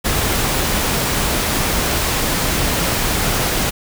pink noise, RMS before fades -18 dBFS, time 0.04-3.71 s, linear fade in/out 20 ms, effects none

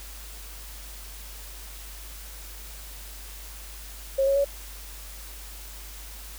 sine tone with pitch steps, 541 / 551.1 / 561.4 Hz, C#5 / C#5 / C#5, -42 / -10 / +22 cents, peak -19 dBFS, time 4.18-4.447 s, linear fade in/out 10 ms, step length 89 ms, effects added 50 Hz sine -41 dBFS peak until 6.38 s + white hiss -44 dBFS RMS until 6.38 s

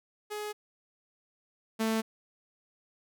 sawtooth tone pair in turn, 420 / 222.1 Hz, G#4 / A3, +19 / +16 cents, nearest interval major seventh, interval 1103 cents, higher first, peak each -31 / -23 dBFS, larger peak second, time 0.3-0.53 / 1.79-2.02 s, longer neither, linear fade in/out 20 ms, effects none

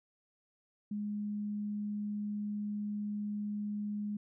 sine tone, 207.7 Hz, G#3, in tune, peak -34 dBFS, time 0.91-4.17 s, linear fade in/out 5 ms, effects none

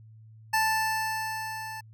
25% pulse tone with level ramp, 880 Hz, A5, in tune, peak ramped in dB -18 to -33 dBFS, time 0.53-1.81 s, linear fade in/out 10 ms, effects added 110 Hz sine -48 dBFS peak until 1.93 s

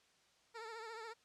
15% pulse tone with vibrato, 450 Hz, A4, 39 cents sharp, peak -40 dBFS, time 0.54-1.14 s, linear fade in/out 20 ms, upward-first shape triangle, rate 14 Hz, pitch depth 82 cents each way, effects white hiss -71 dBFS RMS until 1.24 s + low-pass 6000 Hz 12 dB/octave

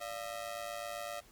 sawtooth ring-modulated tone, 639 Hz, D#5, 46 cents sharp, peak -32 dBFS, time 0-1.21 s, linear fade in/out 20 ms, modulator 53.9 Hz, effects pink hiss -61 dBFS RMS until 1.31 s + MP3 96 kbps

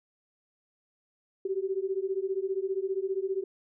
sine beating tone pair, 376.9 / 391.9 Hz, F#4 / G4, +32 / 0 cents, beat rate 15 Hz, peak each -31 dBFS, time 1.45-3.44 s, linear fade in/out 5 ms, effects none

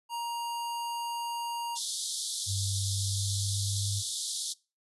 square tone, 940 Hz, A#5, 14 cents sharp, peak -33 dBFS, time 0.09-1.79 s, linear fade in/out 50 ms
pink band-pass noise, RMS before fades -35 dBFS, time 1.75-4.54 s, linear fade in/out 20 ms, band 3400 to 11000 Hz, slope 96 dB/octave
sine tone with pitch glide, 98 to 100.46 Hz, G2 to G2, 0 to +43 cents, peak -30 dBFS, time 2.46-4.03 s, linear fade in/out 50 ms, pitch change +43 cents, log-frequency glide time 2.75-3.92 s
effects noise-tail reverb RT60 0.3 s tail -23 dB re dry + resampled to 32000 Hz

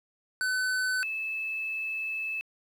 square / sine tone pair in turn, 1511 / 2616 Hz, F#6 / E7, +36 / -14 cents, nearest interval minor seventh, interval 950 cents, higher second, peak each -27 / -30 dBFS, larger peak first, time 0.41-1.03 / 1.03-2.41 s, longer second, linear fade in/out 0 ms, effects low-pass 12000 Hz 12 dB/octave + 9-bit

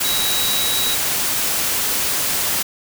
sine tone in noise, 3862 Hz, B7, 39 cents flat, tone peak -21 dBFS, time 0.04-0.95 s, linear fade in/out 10 ms, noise white, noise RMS -20 dBFS, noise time 0-2.63 s, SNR -4 dB, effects none

